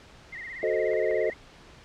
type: tone with vibrato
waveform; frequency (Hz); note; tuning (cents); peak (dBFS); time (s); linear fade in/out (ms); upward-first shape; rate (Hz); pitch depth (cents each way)
sine; 1975.5; B6; 0; -36; 0.32-1.34; 10; sine; 17; 120
type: chord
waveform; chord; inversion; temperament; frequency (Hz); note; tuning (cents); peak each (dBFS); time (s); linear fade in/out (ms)
sine; F# diminished seventh; none; equal; 370 / 440 / 523.3 / 622.3; F#4 / A4 / C5 / Eb5; 0 / 0 / 0 / 0; -30 / -27 / -30 / -28; 0.63-1.3; 2
type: clicks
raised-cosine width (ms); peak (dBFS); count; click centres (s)
0.5; -29; 2; 0.934 / 1.111
effects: pink hiss -51 dBFS RMS until 1.84 s + low-pass 5000 Hz 12 dB/octave